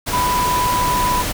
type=tone in noise; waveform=sine; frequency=990 Hz; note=B5; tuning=4 cents sharp; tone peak=-16 dBFS; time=0.12-1.23 s; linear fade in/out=20 ms; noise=pink; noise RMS=-22 dBFS; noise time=0.06-1.33 s; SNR=+3 dB; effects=none